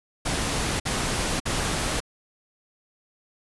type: noise bursts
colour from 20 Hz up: pink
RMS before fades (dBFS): -26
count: 3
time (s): 0.25-2.004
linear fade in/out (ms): 10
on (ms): 550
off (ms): 52
effects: resampled to 24000 Hz